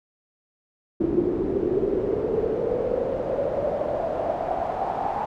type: noise with band-pass filter sweep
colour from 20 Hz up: brown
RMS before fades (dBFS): -25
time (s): 1-5.26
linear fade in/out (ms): 10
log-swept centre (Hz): 330 to 820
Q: 7
effects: none